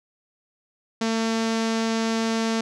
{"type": "tone with low-pass filter", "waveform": "sawtooth", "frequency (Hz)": 225.3, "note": "A3", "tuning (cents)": 41, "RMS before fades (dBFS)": -24, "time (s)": [1.01, 2.61], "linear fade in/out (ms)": 5, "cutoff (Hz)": 6000, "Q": 1.7, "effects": []}